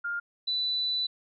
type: tone pair in turn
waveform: sine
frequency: 1407 / 3980 Hz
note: F6 / B7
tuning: +12 / +13 cents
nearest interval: octave + tritone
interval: 1801 cents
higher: second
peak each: -29 / -26 dBFS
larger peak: second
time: 0.04-0.2 / 0.47-1.07 s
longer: second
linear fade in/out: 10 ms
effects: none